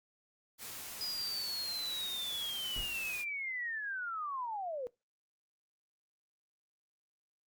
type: noise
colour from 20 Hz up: white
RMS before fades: -45 dBFS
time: 0.58-3.25 s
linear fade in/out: 50 ms
type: linear sweep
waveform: sine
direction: down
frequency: 4982 to 472.2 Hz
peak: -36 dBFS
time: 1.01-4.87 s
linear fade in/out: 0 ms
type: noise with exponential decay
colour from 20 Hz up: brown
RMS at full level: -39 dBFS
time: 2.76-3.08 s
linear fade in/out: 5 ms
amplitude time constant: 68 ms
effects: noise-tail reverb RT60 0.2 s tail -19 dB re dry + Opus 48 kbps